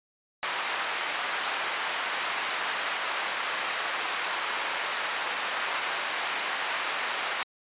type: band-pass noise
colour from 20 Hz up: pink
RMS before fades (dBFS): -31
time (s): 0.43-7.43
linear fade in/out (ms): 0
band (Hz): 1000 to 3000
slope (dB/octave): 12
effects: resampled to 8000 Hz